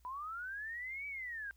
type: linear two-way sweep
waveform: sine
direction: up then down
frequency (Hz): 976 to 2299 to 1566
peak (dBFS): -40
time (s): 0.05-1.51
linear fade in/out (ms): 0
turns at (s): 1.07
effects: added 60 Hz sine -63 dBFS peak until 1.56 s + white hiss -75 dBFS RMS until 1.56 s